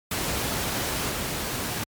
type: noise with level steps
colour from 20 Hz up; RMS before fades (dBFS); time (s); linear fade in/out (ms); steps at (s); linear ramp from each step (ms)
pink; -27 / -29; 0.11-1.84; 5; 1.09; 5
effects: high-pass 60 Hz 12 dB/octave + MP3 96 kbps